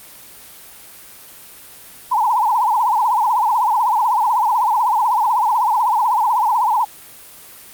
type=tone with vibrato; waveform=sine; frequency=917 Hz; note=A#5; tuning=29 cents flat; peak=-13 dBFS; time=2.11-6.85 s; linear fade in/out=10 ms; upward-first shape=triangle; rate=16 Hz; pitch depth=210 cents each way; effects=white hiss -40 dBFS RMS until 7.73 s + Opus 32 kbps